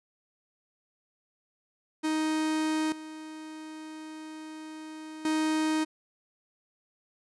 45% pulse tone with level steps, 312.4 Hz, D#4, 7 cents sharp, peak -26 / -40 / -25 dBFS, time 2.03-5.85 s, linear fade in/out 20 ms, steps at 2.92 / 5.25 s, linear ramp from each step 2 ms, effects resampled to 24000 Hz

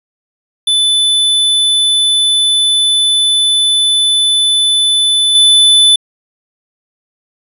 square tone with level steps, 3500 Hz, A7, 10 cents flat, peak -9 / -5 dBFS, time 0.67-5.96 s, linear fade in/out 5 ms, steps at 5.35 s, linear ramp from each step 2 ms, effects resampled to 32000 Hz

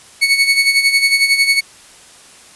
30% pulse tone with tremolo, 2217 Hz, C#7, in tune, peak -5 dBFS, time 0.21-1.61 s, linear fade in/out 20 ms, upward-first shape sine, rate 11 Hz, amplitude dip 65%, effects white hiss -42 dBFS RMS until 2.55 s + resampled to 24000 Hz

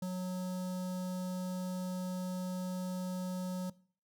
square tone with notch filter, 183.3 Hz, F#3, 16 cents flat, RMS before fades -37 dBFS, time 0.02-3.7 s, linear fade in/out 5 ms, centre 2200 Hz, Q 0.66, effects noise-tail reverb RT60 0.5 s tail -21 dB re dry

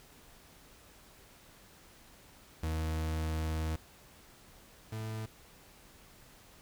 40% pulse tone pair in turn, 79.3 / 109.74 Hz, D#2 / A2, +33 / -4 cents, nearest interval tritone, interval 563 cents, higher second, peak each -31 / -36 dBFS, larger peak first, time 2.63-3.76 / 4.92-5.26 s, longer first, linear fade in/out 5 ms, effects pink hiss -58 dBFS RMS until 6.61 s

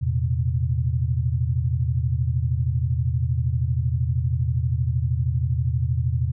sine tone cluster, 82.7 / 116.2 / 128.9 Hz, E2 / A#2 / C3, +6 / -5 / -26 cents, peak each -24 dBFS, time 0.01-6.32 s, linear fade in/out 20 ms, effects none

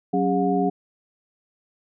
sine tone cluster, 186.6 / 276.8 / 406.6 / 720 Hz, F#3 / C#4 / G#4 / F#5, +15 / -2 / -37 / -47 cents, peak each -24 dBFS, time 0.13-0.7 s, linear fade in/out 10 ms, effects none

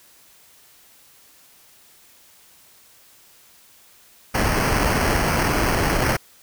pink noise with sample-and-hold, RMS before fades -20 dBFS, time 4.34-6.17 s, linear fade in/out 10 ms, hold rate 3675 Hz, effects white hiss -52 dBFS RMS until 6.42 s

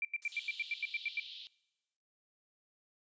sine tone bursts, 2354 Hz, D7, 3 cents sharp, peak -32 dBFS, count 11, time 0.02-1.199 s, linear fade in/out 2 ms, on 29 ms, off 86 ms
violet noise with exponential decay, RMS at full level -45 dBFS, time 0.22-1.97 s, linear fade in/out 1 ms, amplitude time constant 380 ms
pink band-pass noise, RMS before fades -49 dBFS, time 0.32-1.47 s, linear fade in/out 0 ms, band 3100 to 4100 Hz, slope 48 dB/octave
effects noise-tail reverb RT60 0.9 s tail -22 dB re dry + resampled to 16000 Hz

